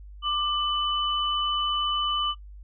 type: tone pair together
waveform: sine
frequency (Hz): 1183.9 / 2998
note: D6 / F#7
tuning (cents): +14 / +22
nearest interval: octave + major third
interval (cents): 1608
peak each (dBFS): -26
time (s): 0.22-2.35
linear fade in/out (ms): 50
effects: noise-tail reverb RT60 0.1 s tail -22 dB re dry + added 50 Hz sine -41 dBFS peak until 2.63 s